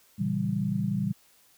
sine chord, A# diminished seventh, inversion none, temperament equal with one note detuned, 116.54 / 139.07 / 164.81 / 196 Hz, A#2 / C#3 / E3 / G3, 0 / +6 / 0 / 0 cents, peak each -33 / -33 / -32 / -28 dBFS, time 0.18-1.13 s, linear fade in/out 20 ms, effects white hiss -61 dBFS RMS until 1.57 s

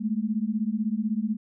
sine beating tone pair, 208 / 224 Hz, G#3 / A3, +3 / +31 cents, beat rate 16 Hz, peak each -27 dBFS, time 0-1.37 s, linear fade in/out 20 ms, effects none

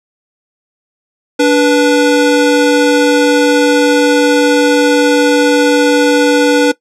square tone pair together, 290.7 / 489.4 Hz, D4 / B4, -18 / -16 cents, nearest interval major sixth, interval 902 cents, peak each -10 dBFS, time 1.39-6.72 s, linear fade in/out 10 ms, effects noise-tail reverb RT60 0.1 s tail -18 dB re dry + low-pass 8000 Hz 12 dB/octave

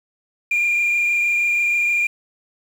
sine tone with frequency modulation, 2404 Hz, D7, 40 cents sharp, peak -14 dBFS, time 0.51-2.07 s, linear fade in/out 5 ms, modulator 26.3 Hz, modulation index 1.5, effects tanh soft clip ceiling -14 dBFS + 7-bit

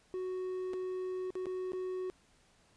triangle tone with dropouts, 370 Hz, F#4, in tune, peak -33 dBFS, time 0.14-2.1 s, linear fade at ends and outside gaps 0 ms, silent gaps 0.734-0.739 / 1.305-1.354 / 1.457-1.467 / 1.72-1.733 s, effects pink hiss -67 dBFS RMS until 2.76 s + resampled to 22050 Hz

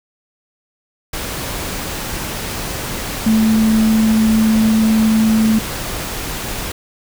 sine tone in noise, 220 Hz, A3, in tune, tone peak -10 dBFS, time 3.26-5.59 s, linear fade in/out 5 ms, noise pink, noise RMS -24 dBFS, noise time 1.13-6.72 s, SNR +11 dB, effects none

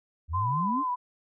sine exponential sweep, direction up, 73.42 to 311.1 Hz, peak -28 dBFS, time 0.28-0.84 s, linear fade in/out 50 ms
sine tone with vibrato, 1013 Hz, B5, 44 cents sharp, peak -26 dBFS, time 0.33-0.96 s, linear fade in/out 20 ms, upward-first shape triangle, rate 4.7 Hz, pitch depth 61 cents each way
effects none

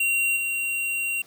square tone with level steps, 2753 Hz, F7, 25 cents flat, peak -21 / -25 dBFS, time 0-1.22 s, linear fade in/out 5 ms, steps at 0.36 s, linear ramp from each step 10 ms, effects pink hiss -53 dBFS RMS until 1.26 s + high-pass 150 Hz 12 dB/octave

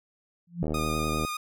sine tone with exponential growth, 172.3 Hz, F3, 23 cents flat, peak -22 dBFS, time 0.47-0.63 s, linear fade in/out 5 ms, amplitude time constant 33 ms
click train, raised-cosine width 2 ms, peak -17 dBFS, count 49, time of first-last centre 0.63-1.249 s, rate 77.5 Hz
sawtooth tone with vibrato, 1228 Hz, D#6, 23 cents flat, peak -27 dBFS, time 0.74-1.37 s, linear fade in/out 5 ms, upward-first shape square, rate 10 Hz, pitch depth 16 cents each way
effects none

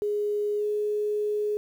sine tone with pitch glide, 415.3 to 419.2 Hz, G#4 to G#4, 0 to +16 cents, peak -24 dBFS, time 0.02-1.57 s, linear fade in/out 0 ms, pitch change +16 cents, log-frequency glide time 0.56-0.65 s, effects 9-bit

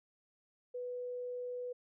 sine tone, 493.9 Hz, B4, in tune, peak -38 dBFS, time 0.74-1.73 s, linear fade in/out 10 ms, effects none

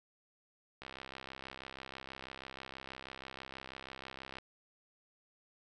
click train, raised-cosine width 0.3 ms, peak -29 dBFS, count 237, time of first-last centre 0.82-4.385 s, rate 66.2 Hz, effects none

